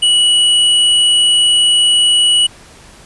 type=tone with tanh clipping; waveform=sine; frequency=2935 Hz; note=F#7; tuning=15 cents flat; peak=-9 dBFS; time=0.02-2.47 s; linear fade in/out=10 ms; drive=18 dB; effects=pink hiss -40 dBFS RMS until 3.05 s + resampled to 24000 Hz